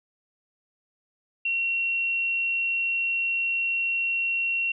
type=tone; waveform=sine; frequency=2733 Hz; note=F7; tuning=38 cents flat; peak=-23 dBFS; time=1.45-4.72 s; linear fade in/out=5 ms; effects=none